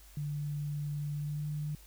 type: tone with pitch glide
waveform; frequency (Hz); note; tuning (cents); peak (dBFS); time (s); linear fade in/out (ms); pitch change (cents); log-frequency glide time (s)
sine; 146.7 to 149.7; D3 to D3; -2 to +33; -33; 0.17-1.75; 2; +35; 1.12-1.5
effects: added 50 Hz sine -54 dBFS peak until 1.86 s + white hiss -59 dBFS RMS until 1.86 s